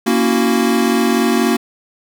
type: chord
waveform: square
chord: F# dominant seventh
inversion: first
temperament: equal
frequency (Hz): 233.1 / 277.2 / 329.6 / 370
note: A#3 / C#4 / E4 / F#4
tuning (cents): 0 / 0 / 0 / 0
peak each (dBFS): -16 / -20 / -22 / -19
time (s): 0.06-1.57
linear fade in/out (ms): 10
effects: none